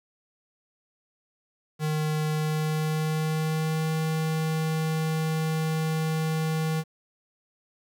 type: tone with pitch glide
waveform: square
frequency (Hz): 154.1 to 158.52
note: D#3 to D#3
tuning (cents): -16 to +33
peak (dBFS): -25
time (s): 1.79-6.84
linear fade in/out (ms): 50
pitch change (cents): +49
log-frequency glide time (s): 2.3-3.91
effects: 9-bit